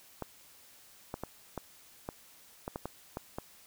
clicks, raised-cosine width 1 ms, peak -22 dBFS, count 10, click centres 0.223 / 1.141 / 1.236 / 1.577 / 2.089 / 2.679 / 2.759 / 2.856 / 3.171 / 3.385 s, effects white hiss -58 dBFS RMS until 3.66 s

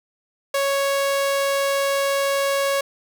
sawtooth tone, 554.4 Hz, C#5, in tune, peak -15 dBFS, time 0.54-2.81 s, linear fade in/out 5 ms, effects none

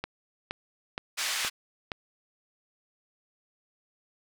click train, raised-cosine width 0.3 ms, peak -16 dBFS, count 5, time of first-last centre 0.04-1.918 s, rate 2.13 Hz
pink band-pass noise, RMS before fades -31 dBFS, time 1.17-1.5 s, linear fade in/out 20 ms, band 1700 to 8400 Hz, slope 12 dB/octave
effects none

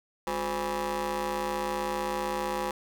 20% pulse ring-modulated tone, 155.56 Hz, D#3, in tune, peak -21 dBFS, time 0.27-2.71 s, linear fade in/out 2 ms, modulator 670 Hz, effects none

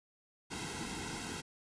pink noise with comb filter, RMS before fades -41 dBFS, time 0.5-1.42 s, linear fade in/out 20 ms, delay 1.7 ms, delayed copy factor -0.95, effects resampled to 22050 Hz

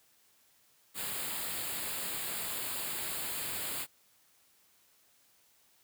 white band-stop noise, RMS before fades -37 dBFS, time 0.94-3.87 s, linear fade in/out 50 ms, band 4900 to 7000 Hz, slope 96 dB/octave, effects white hiss -67 dBFS RMS until 5.83 s + high-pass 60 Hz 12 dB/octave

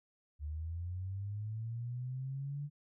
sine linear sweep, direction up, 72.7 to 146.83 Hz, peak -37 dBFS, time 0.39-2.7 s, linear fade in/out 50 ms, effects none

